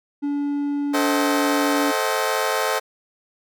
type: tone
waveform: triangle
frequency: 286.8 Hz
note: D4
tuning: 41 cents flat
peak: -19 dBFS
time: 0.22-1.92 s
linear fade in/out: 20 ms
type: chord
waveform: 20% pulse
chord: A diminished seventh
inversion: none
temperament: just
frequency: 440 / 528 / 633.6 / 760.3 Hz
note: A4 / C5 / Eb5 / Gb5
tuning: 0 / +16 / +31 / +47 cents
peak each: -20 / -20 / -21 / -23 dBFS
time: 0.93-2.8 s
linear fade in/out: 20 ms
effects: none